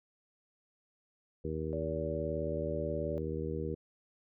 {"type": "harmonic tone", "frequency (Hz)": 78.7, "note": "D#2", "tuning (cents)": 20, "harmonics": [1, 2, 3, 4, 5, 6], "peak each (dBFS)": [-40, -40, -44, -42, -40, -40], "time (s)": [1.44, 3.75], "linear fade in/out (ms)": 10}
{"type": "tone with pitch glide", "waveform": "sine", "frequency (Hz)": [572, 577], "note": ["D5", "D5"], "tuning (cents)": [-46, -31], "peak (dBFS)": -37, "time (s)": [1.73, 3.18], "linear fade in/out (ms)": 0, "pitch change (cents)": 15, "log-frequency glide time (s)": [2.05, 2.8]}
{"effects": []}